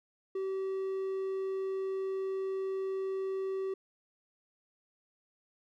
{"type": "tone", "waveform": "triangle", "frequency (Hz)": 383.8, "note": "G4", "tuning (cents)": -37, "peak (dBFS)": -30, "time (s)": [0.35, 3.74], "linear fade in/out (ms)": 5, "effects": []}